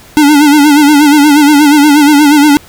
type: tone with vibrato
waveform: square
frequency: 293.6 Hz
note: D4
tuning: in tune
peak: -3 dBFS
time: 0.17-2.57 s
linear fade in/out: 0 ms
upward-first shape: sine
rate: 8.4 Hz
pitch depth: 73 cents each way
effects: pink hiss -37 dBFS RMS until 2.68 s